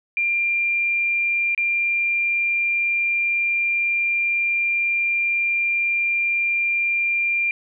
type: tone with dropouts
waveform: sine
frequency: 2386 Hz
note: D7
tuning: 27 cents sharp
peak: -18 dBFS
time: 0.17-7.51 s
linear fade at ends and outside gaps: 1 ms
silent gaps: 1.548-1.577 s
effects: none